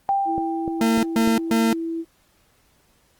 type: tone with exponential decay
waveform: sine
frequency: 790 Hz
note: G5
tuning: 13 cents sharp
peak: -16 dBFS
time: 0.09-1.7 s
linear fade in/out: 0 ms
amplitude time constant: 350 ms
type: tone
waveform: sine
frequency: 329.9 Hz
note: E4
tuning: 1 cent sharp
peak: -24 dBFS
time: 0.25-2.05 s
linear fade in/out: 50 ms
type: click train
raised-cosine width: 2 ms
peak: -16 dBFS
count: 4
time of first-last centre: 0.38-1.276 s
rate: 3.35 Hz
type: tone bursts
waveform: 40% pulse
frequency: 226.7 Hz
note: A#3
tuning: 48 cents flat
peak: -16 dBFS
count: 3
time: 0.81-1.73 s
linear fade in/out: 2 ms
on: 220 ms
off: 130 ms
effects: pink hiss -61 dBFS RMS until 3.19 s + Opus 32 kbps